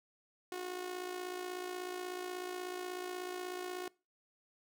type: tone with amplitude modulation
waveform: sawtooth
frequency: 363.3 Hz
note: F#4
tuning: 32 cents flat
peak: -33 dBFS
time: 0.52-3.88 s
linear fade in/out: 2 ms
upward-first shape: sine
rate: 56.4 Hz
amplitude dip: 60%
effects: noise-tail reverb RT60 0.3 s tail -23 dB re dry